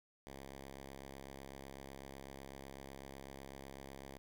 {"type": "tone", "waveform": "5% pulse", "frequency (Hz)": 68, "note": "C#2", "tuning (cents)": -33, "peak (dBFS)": -38, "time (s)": [0.27, 4.18], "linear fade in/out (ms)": 0, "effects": []}